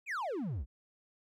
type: exponential sweep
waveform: triangle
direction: down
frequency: 2637 to 51.91 Hz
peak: -32 dBFS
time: 0.06-0.66 s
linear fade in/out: 50 ms
effects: none